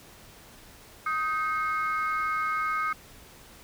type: tone cluster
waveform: sine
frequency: 1255 / 1558 / 2166 Hz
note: D#6 / G6 / C#7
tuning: +15 / -11 / -41 cents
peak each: -26 / -33 / -33 dBFS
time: 1.06-2.93 s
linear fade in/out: 5 ms
effects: tanh soft clip ceiling -19 dBFS + pink hiss -51 dBFS RMS until 3.63 s